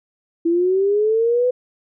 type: linear sweep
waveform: sine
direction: up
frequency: 329.6 to 505 Hz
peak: -14 dBFS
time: 0.45-1.51 s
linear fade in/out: 10 ms
effects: none